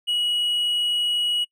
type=tone; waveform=triangle; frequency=2913 Hz; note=F#7; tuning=28 cents flat; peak=-19 dBFS; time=0.07-1.45 s; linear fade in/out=20 ms; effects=noise-tail reverb RT60 0.1 s tail -25 dB re dry